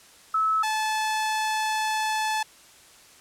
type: tone pair in turn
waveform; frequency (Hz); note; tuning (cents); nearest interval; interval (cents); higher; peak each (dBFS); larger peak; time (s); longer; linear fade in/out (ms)
sine / sawtooth; 1300 / 867.6; E6 / A5; -24 / -25; perfect fifth; 701; first; -20; neither; 0.34-0.63 / 0.63-2.43; second; 5
effects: white hiss -52 dBFS RMS until 3.2 s + low-pass 10000 Hz 12 dB/octave